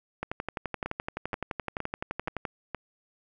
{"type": "two click trains", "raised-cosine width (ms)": 0.5, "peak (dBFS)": [-16, -17], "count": [27, 5], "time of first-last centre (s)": [[0.23, 2.452], [0.86, 2.747]], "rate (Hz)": [11.7, 2.12], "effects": []}